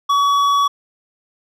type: tone with hard clipping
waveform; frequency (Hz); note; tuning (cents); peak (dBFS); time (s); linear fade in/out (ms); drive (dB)
sine; 1132; C#6; +36; -14; 0.09-0.68; 10; 8
effects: none